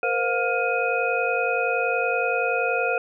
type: tone cluster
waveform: sine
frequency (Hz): 466.4 / 517 / 713 / 1408 / 2504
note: A#4 / C5 / F5 / F6 / D#7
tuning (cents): +1 / -21 / +36 / +14 / +10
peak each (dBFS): -27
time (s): 0.03-2.98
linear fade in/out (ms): 2
effects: none